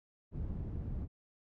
white low-pass noise, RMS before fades -39 dBFS, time 0.31-1.08 s, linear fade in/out 50 ms, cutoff 110 Hz, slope 12 dB/octave, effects none

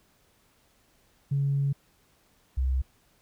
sine tone pair in turn, 139.7 / 65.25 Hz, C#3 / C2, +14 / -4 cents, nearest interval octave + minor second, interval 1318 cents, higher first, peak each -22 dBFS, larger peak neither, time 1.31-1.73 / 2.57-2.82 s, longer first, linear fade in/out 10 ms, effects tanh soft clip ceiling -18 dBFS + pink hiss -65 dBFS RMS until 3.21 s

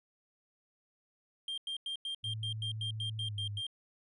triangle tone bursts, 3188 Hz, G7, 28 cents sharp, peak -34 dBFS, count 12, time 1.48-3.667 s, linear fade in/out 2 ms, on 97 ms, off 93 ms
sine tone with pitch glide, 109.2 to 102.48 Hz, A2 to G#2, -13 to -23 cents, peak -37 dBFS, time 2.23-3.62 s, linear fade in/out 50 ms, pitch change -110 cents, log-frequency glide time 3.23-3.36 s
effects resampled to 24000 Hz

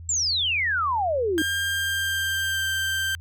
sine exponential sweep, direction down, 7620 to 298 Hz, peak -21 dBFS, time 0.09-1.42 s, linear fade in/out 2 ms
30% pulse tone with pitch glide, 1600 to 1568.9 Hz, G6 to G6, +35 to +1 cents, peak -21 dBFS, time 1.38-3.15 s, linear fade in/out 0 ms, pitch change -34 cents, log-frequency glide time 1.59-2.69 s
effects added 84 Hz sine -37 dBFS peak until 3.2 s

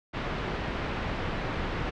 pink low-pass noise, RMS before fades -32 dBFS, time 0.13-1.91 s, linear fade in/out 20 ms, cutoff 2600 Hz, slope 12 dB/octave, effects low-pass 5000 Hz 12 dB/octave

